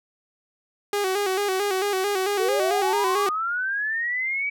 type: tone with vibrato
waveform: sawtooth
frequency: 391.9 Hz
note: G4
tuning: in tune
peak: -18 dBFS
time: 0.93-3.29 s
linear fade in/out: 2 ms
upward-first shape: square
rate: 4.5 Hz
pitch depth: 71 cents each way
type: linear sweep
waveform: sine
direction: up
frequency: 410 to 2296 Hz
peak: -23 dBFS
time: 2.39-4.5 s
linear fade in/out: 10 ms
effects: none